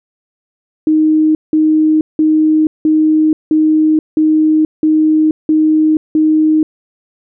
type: tone bursts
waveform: sine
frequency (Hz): 311.1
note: D#4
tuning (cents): 0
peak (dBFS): -7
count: 9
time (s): 0.87-6.63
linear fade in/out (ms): 2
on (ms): 480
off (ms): 180
effects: none